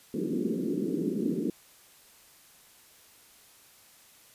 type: band-pass noise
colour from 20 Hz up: pink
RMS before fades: -30 dBFS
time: 0.14-1.5 s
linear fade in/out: 2 ms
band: 180 to 410 Hz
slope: 48 dB/octave
effects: white hiss -57 dBFS RMS until 4.34 s + resampled to 32000 Hz